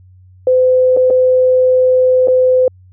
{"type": "tone with dropouts", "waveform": "sine", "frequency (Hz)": 510, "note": "C5", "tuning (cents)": -44, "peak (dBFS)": -7, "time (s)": [0.47, 2.68], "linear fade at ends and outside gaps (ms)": 2, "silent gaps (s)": [[0.966, 0.971], [1.102, 1.106], [2.274, 2.282]], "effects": ["added 92 Hz sine -40 dBFS peak until 2.92 s"]}